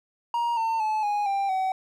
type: tone with pitch steps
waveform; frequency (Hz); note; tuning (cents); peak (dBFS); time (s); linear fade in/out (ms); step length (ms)
triangle; 943 / 902.5 / 863.7 / 826.6 / 791.1 / 757.2; A#5 / A5 / A5 / G#5 / G5 / F#5; +20 / +44 / -32 / -8 / +16 / +40; -21; 0.34-1.72; 2; 230
effects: none

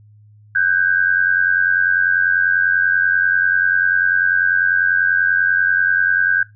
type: tone pair together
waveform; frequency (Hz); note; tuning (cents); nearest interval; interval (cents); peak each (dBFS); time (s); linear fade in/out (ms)
sine; 1517 / 1607.2; F#6 / G6; +43 / +43; minor second; 100; -16; 0.55-6.43; 5
effects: noise-tail reverb RT60 0.2 s tail -17 dB re dry + added 105 Hz sine -44 dBFS peak until 6.55 s

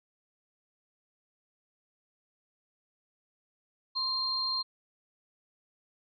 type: tone pair together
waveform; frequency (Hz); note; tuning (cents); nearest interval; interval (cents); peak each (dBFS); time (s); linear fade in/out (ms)
sine; 1046.5 / 4190; C6 / C8; 0 / +2; 2 octaves; 2402; -37 / -29; 3.95-4.63; 20
effects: none

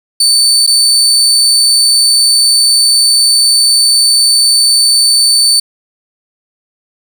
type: tone with dropouts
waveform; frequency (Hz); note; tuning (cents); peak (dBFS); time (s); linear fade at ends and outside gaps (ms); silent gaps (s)
30% pulse; 4532; C#8; +37; -3; 0.2-5.6; 5; 0.666-0.674
effects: 7-bit

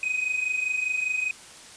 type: tone pair together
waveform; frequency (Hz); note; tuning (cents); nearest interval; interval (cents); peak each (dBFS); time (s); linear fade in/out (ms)
triangle; 2489 / 2514; D#7 / D#7; 0 / +17; unison; 17; -29 / -24; 0.03-1.31; 2
effects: white hiss -46 dBFS RMS until 1.76 s + resampled to 22050 Hz

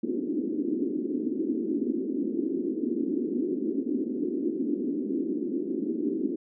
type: band-pass noise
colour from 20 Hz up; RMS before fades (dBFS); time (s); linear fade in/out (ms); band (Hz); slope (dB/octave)
pink; -29; 0.03-6.36; 10; 240 to 370; 48
effects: none

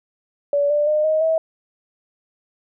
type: tone with pitch steps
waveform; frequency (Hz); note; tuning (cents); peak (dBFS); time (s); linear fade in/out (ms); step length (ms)
sine; 573 / 590.1 / 607.8 / 625.9 / 644.7; D5 / D5 / D#5 / D#5 / E5; -43 / +8 / -41 / +10 / -39; -15; 0.53-1.38; 2; 170
effects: none

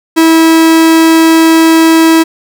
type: tone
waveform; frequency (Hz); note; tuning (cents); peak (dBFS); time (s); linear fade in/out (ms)
45% pulse; 324.9; E4; -25; -3; 0.16-2.24; 20
effects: none

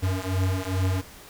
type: beating tone pair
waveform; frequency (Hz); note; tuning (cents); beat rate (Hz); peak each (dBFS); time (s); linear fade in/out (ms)
square; 92.5 / 94.9; F#2 / F#2; 0 / +44; 2.4; -27; 0.02-1.02; 20
effects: pink hiss -46 dBFS RMS until 1.29 s

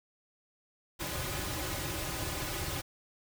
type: noise with comb filter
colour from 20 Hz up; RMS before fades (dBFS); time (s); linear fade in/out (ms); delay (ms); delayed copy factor
pink; -36; 0.99-2.82; 20; 4.4; -0.8
effects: none

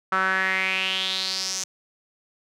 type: tone with band-pass filter sweep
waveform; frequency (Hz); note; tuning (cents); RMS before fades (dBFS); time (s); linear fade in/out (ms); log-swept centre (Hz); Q
sawtooth; 189.1; F#3; +38; -25; 0.12-1.64; 5; 1300 to 6400; 5
effects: none

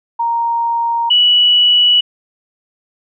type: tone pair in turn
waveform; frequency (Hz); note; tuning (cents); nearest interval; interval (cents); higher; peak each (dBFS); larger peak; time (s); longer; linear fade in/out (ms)
sine; 932 / 2944; A#5 / F#7; -1 / -9; octave + minor sixth; 1992; second; -13 / -7; second; 0.19-1.1 / 1.1-2.01; neither; 10
effects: none

